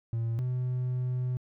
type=tone pair in turn; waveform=triangle; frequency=114.9 / 126.05 Hz; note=A#2 / B2; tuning=-25 / +36 cents; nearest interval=major second; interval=161 cents; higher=second; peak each=-25 dBFS; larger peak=neither; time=0.13-0.39 / 0.39-1.37 s; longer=second; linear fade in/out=0 ms; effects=tanh soft clip ceiling -21 dBFS